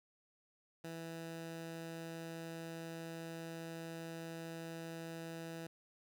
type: tone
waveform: 15% pulse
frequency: 164.81 Hz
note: E3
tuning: in tune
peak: -38 dBFS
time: 0.84-5.67 s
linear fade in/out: 5 ms
effects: none